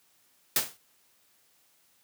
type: noise with exponential decay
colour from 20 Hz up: white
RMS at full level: -21 dBFS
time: 0.56-0.77 s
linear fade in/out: 2 ms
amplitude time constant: 44 ms
effects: white hiss -66 dBFS RMS until 2.03 s + high-pass 80 Hz 12 dB/octave